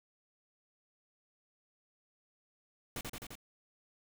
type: noise with echo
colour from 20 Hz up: pink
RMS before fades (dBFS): -40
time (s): 2.96-3.01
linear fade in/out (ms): 2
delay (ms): 86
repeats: 4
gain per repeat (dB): -2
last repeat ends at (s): 3.354
effects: none